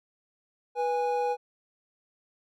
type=tone pair together; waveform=triangle; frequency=490 / 824.1 Hz; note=B4 / G#5; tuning=-14 / -14 cents; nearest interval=major sixth; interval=900 cents; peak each=-26 dBFS; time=0.75-1.37 s; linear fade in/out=50 ms; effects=none